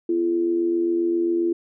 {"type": "tone with amplitude modulation", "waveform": "sine", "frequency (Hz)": 340.6, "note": "F4", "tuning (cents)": -43, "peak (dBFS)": -16, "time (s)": [0.09, 1.53], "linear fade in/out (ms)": 5, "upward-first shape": "sine", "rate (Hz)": 87.5, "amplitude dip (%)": 55, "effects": []}